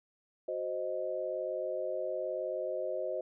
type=chord; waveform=sine; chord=C diminished; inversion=second; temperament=equal; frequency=370 / 523.3 / 622.3 Hz; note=Gb4 / C5 / Eb5; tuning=0 / 0 / 0 cents; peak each=-40 / -36 / -36 dBFS; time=0.48-3.21 s; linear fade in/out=5 ms; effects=none